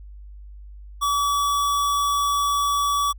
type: tone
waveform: square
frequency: 1143 Hz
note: D6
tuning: 47 cents flat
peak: -20 dBFS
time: 1.01-3.13 s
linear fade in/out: 20 ms
effects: added 50 Hz sine -38 dBFS peak until 3.18 s

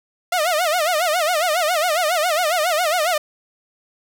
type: tone with vibrato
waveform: sawtooth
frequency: 664 Hz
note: E5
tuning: 12 cents sharp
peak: -13 dBFS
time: 0.32-3.18 s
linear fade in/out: 5 ms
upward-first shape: sine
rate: 7.3 Hz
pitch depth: 180 cents each way
effects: none

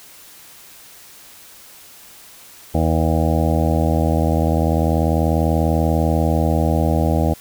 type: harmonic tone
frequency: 80.3 Hz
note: E2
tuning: 45 cents flat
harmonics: 1 / 2 / 3 / 4 / 6 / 7 / 8 / 9 / 10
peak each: -18 / -21 / -23 / -24 / -26 / -26 / -27 / -28 / -28 dBFS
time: 2.74-7.34 s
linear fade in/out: 10 ms
effects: white hiss -43 dBFS RMS until 7.4 s

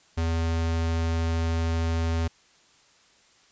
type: tone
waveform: square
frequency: 82.41 Hz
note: E2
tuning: in tune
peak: -24 dBFS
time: 0.17-2.28 s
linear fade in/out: 10 ms
effects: white hiss -59 dBFS RMS until 3.51 s + resampled to 16000 Hz

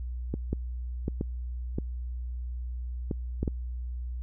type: clicks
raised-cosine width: 3 ms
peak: -16 dBFS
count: 8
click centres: 0.34 / 0.53 / 1.081 / 1.211 / 1.785 / 3.112 / 3.43 / 3.478 s
effects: added 61 Hz sine -32 dBFS peak until 4.22 s

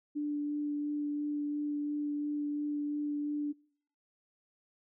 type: tone with vibrato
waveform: sine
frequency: 293.7 Hz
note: D4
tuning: in tune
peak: -31 dBFS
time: 0.15-3.53 s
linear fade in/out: 20 ms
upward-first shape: sine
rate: 2.9 Hz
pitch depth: 9 cents each way
effects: noise-tail reverb RT60 0.6 s tail -25 dB re dry

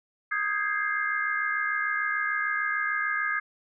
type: chord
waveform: sine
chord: Ab major seventh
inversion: second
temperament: equal with one note detuned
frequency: 1244.5 / 1594.5 / 1661.2 / 2093 Hz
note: Eb6 / G6 / Ab6 / C7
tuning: 0 / +29 / 0 / 0 cents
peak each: -31 / -32 / -29 / -32 dBFS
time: 0.31-3.4 s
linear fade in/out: 10 ms
effects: none

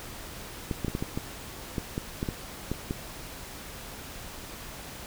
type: clicks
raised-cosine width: 3 ms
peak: -16 dBFS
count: 12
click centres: 0.712 / 0.847 / 0.882 / 0.951 / 1.025 / 1.175 / 1.782 / 1.979 / 2.229 / 2.288 / 2.716 / 2.909 s
effects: pink hiss -42 dBFS RMS until 5.06 s

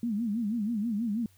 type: tone with vibrato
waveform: sine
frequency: 220 Hz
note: A3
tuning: in tune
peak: -27 dBFS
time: 0.03-1.26 s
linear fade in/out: 2 ms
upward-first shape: sine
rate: 6.2 Hz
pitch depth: 160 cents each way
effects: added 95 Hz sine -60 dBFS peak until 1.37 s + white hiss -65 dBFS RMS until 1.37 s

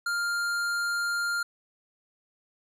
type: tone with hard clipping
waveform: triangle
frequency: 1400 Hz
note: F6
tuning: 4 cents sharp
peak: -28 dBFS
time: 0.06-1.43 s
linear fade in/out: 5 ms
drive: 17 dB
effects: none

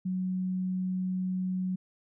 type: tone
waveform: sine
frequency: 185 Hz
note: F#3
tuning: in tune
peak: -28 dBFS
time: 0.05-1.76 s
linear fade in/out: 10 ms
effects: none

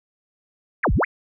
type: exponential two-way sweep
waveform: sine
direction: down then up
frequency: 2597 to 36.57 to 2597 Hz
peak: -16 dBFS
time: 0.83-1.05 s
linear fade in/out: 10 ms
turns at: 0.93 s
effects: none

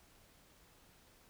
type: silence
effects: pink hiss -65 dBFS RMS until 1.29 s

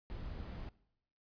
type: noise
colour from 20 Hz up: brown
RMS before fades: -44 dBFS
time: 0.1-0.69 s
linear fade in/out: 0 ms
effects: noise-tail reverb RT60 0.8 s tail -21 dB re dry + resampled to 11025 Hz

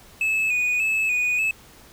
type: tone with vibrato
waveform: triangle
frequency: 2536 Hz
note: D#7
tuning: 32 cents sharp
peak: -18 dBFS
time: 0.21-1.51 s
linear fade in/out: 2 ms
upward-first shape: square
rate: 1.7 Hz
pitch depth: 45 cents each way
effects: pink hiss -49 dBFS RMS until 1.92 s

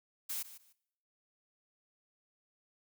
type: noise with echo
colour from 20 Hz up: blue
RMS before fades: -38 dBFS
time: 0.29-0.43 s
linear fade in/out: 10 ms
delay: 150 ms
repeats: 2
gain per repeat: -14 dB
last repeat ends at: 0.73 s
effects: noise-tail reverb RT60 0.8 s tail -23 dB re dry

